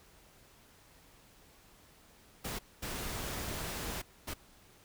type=noise bursts at uneven times; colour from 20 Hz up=pink; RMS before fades=-39 dBFS; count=3; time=2.44-2.59 / 2.82-4.02 / 4.27-4.34 s; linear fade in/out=10 ms; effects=pink hiss -61 dBFS RMS until 4.84 s